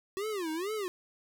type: tone with vibrato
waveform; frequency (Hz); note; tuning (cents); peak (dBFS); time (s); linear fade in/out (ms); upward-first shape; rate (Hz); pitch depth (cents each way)
square; 370; F#4; 0; -33; 0.17-0.88; 0; sine; 2.2; 290
effects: none